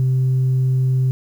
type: tone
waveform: sine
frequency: 129.8 Hz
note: C3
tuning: 13 cents flat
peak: -12 dBFS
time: 0-1.11 s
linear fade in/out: 0 ms
effects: tanh soft clip ceiling -12 dBFS + 8-bit